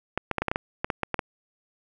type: clicks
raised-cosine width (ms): 0.5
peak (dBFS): -10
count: 12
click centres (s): 0.176 / 0.313 / 0.383 / 0.42 / 0.483 / 0.515 / 0.559 / 0.845 / 0.902 / 1.033 / 1.143 / 1.192
effects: none